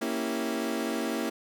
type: chord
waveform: 30% pulse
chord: A# diminished seventh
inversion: none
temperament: equal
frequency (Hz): 233.1 / 277.2 / 329.6 / 392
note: A#3 / C#4 / E4 / G4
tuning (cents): 0 / 0 / 0 / 0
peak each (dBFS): -30 / -32 / -31 / -35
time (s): 0.01-1.3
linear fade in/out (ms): 10
effects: none